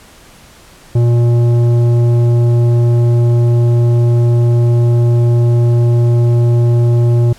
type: tone with tanh clipping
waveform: sine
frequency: 119 Hz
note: A#2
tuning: 36 cents sharp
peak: -9 dBFS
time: 0.95-7.33 s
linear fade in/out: 5 ms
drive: 11 dB
effects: pink hiss -41 dBFS RMS until 7.38 s + low-pass 12000 Hz 12 dB/octave